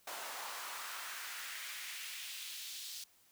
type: noise with high-pass filter sweep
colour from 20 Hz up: pink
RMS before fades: -45 dBFS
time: 0.07-3.04 s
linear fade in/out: 5 ms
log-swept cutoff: 720 to 4300 Hz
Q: 1.6
effects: white hiss -68 dBFS RMS until 3.31 s